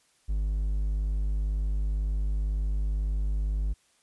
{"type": "tone", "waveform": "triangle", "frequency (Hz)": 51, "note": "G#1", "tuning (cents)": -31, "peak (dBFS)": -23, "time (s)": [0.28, 3.74], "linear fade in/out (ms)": 20, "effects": ["white hiss -66 dBFS RMS until 4.02 s", "resampled to 24000 Hz"]}